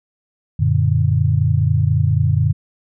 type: chord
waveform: sine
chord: Gb augmented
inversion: none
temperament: equal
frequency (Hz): 92.5 / 116.54 / 146.83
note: Gb2 / Bb2 / D3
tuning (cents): 0 / 0 / 0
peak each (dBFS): -17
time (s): 0.59-2.53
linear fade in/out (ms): 10
effects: none